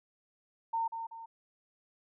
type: tone with echo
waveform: sine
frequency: 911 Hz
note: A#5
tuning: 40 cents flat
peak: -29 dBFS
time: 0.73-0.88 s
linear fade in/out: 10 ms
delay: 190 ms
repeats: 2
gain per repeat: -7 dB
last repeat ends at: 1.26 s
effects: none